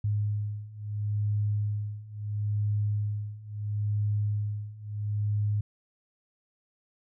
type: beating tone pair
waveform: sine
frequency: 103.83 / 104.57 Hz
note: G#2 / G#2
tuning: 0 / +12 cents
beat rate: 0.74 Hz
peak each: -31 / -29 dBFS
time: 0.04-5.61 s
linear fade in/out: 5 ms
effects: none